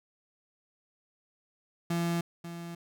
35% pulse tone with echo, 170 Hz, F3, 46 cents flat, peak -26 dBFS, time 1.9-2.21 s, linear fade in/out 5 ms, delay 540 ms, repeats 1, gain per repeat -11 dB, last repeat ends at 2.75 s, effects none

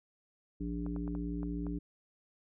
harmonic tone, 58.27 Hz, A#1, in tune, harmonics 1 / 3 / 5 / 7, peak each -39 / -39 / -38 / -49 dBFS, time 0.6-1.79 s, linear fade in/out 10 ms
clicks, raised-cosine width 1 ms, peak -33 dBFS, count 6, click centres 0.864 / 0.963 / 1.078 / 1.151 / 1.431 / 1.667 s
effects none

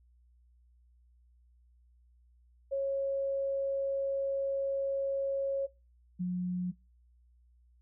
sine tone pair in turn, 548 / 179.94 Hz, C#5 / F#3, -20 / -48 cents, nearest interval octave + perfect fifth, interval 1928 cents, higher first, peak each -29 / -30 dBFS, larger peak first, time 2.71-5.67 / 6.19-6.72 s, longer first, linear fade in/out 20 ms, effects noise-tail reverb RT60 0.3 s tail -24 dB re dry + added 60 Hz sine -61 dBFS peak until 7.81 s

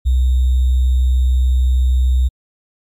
sine tone with sample-and-hold, 63.4 Hz, B1, 46 cents sharp, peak -10 dBFS, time 0.05-2.29 s, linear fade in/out 20 ms, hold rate 3675 Hz, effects MP3 64 kbps

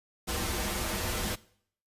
pink noise with comb filter, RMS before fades -32 dBFS, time 0.27-1.36 s, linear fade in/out 20 ms, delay 7.2 ms, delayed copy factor -0.8, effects noise-tail reverb RT60 0.6 s tail -20 dB re dry + resampled to 32000 Hz

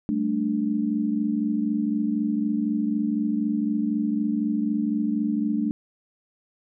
sine chord, G suspended second, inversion none, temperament equal, 196 / 220 / 293.7 Hz, G3 / A3 / D4, 0 / 0 / 0 cents, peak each -30 / -24 / -26 dBFS, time 0.09-5.71 s, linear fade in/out 0 ms, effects none

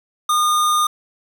square tone, 1219 Hz, D#6, 36 cents flat, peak -15 dBFS, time 0.29-0.87 s, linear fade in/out 5 ms, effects 7-bit

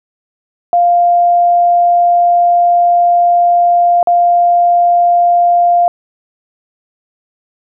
sine tone with dropouts, 698.5 Hz, F5, in tune, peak -6 dBFS, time 0.73-5.88 s, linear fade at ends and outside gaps 1 ms, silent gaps 4.029-4.072 s, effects none

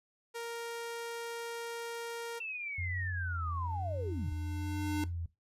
sawtooth tone, 466.2 Hz, A#4, in tune, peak -34 dBFS, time 0.34-2.4 s, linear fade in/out 20 ms
sine linear sweep, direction down, 2702 to 51.5 Hz, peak -37 dBFS, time 2.4-4.33 s, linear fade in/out 5 ms
sine tone with vibrato, 87.31 Hz, F2, in tune, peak -35 dBFS, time 2.78-5.26 s, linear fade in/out 5 ms, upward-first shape triangle, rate 1.1 Hz, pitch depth 94 cents each way
square tone with exponential growth, 300.1 Hz, D4, 38 cents sharp, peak -31 dBFS, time 3.29-5.04 s, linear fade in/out 2 ms, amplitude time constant 380 ms
effects noise-tail reverb RT60 0.2 s tail -17 dB re dry + resampled to 32000 Hz

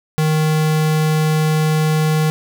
square tone, 155.56 Hz, D#3, in tune, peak -14 dBFS, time 0.18-2.3 s, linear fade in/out 0 ms, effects none

